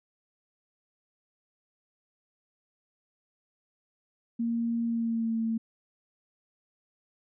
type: tone with pitch glide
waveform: sine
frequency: 232.4 to 225.7 Hz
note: A#3 to A3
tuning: -5 to +44 cents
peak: -26 dBFS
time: 4.39-5.58 s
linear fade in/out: 10 ms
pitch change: -51 cents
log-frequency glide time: 4.85-5.35 s
effects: none